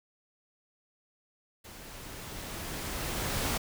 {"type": "noise with level ramp", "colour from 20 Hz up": "pink", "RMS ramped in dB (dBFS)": [-48, -30], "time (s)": [1.64, 3.58], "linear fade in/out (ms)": 10, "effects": []}